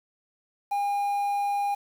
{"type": "tone with quantisation", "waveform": "triangle", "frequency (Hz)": 810, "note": "G#5", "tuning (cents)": -43, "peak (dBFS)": -22, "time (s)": [0.71, 1.75], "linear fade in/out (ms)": 10, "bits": 8, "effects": []}